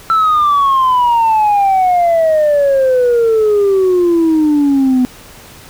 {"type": "exponential sweep", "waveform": "sine", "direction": "down", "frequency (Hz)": [1337, 248.9], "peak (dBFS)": -6, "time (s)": [0.1, 5.05], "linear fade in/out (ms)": 0, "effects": ["tanh soft clip ceiling -6 dBFS", "pink hiss -37 dBFS RMS until 5.69 s"]}